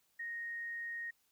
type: tone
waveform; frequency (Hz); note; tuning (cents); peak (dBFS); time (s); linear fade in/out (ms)
sine; 1864.7; A#6; 0; -39; 0.19-1.11; 10
effects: white hiss -75 dBFS RMS until 1.31 s